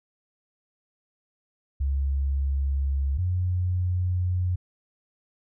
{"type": "tone pair in turn", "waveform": "sine", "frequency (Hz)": [68.8, 90.31], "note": ["C#2", "F#2"], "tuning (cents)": [-12, -41], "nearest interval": "perfect fourth", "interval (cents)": 471, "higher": "second", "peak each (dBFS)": -22, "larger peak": "neither", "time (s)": [[1.8, 3.18], [3.18, 4.56]], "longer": "neither", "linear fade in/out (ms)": 10, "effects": []}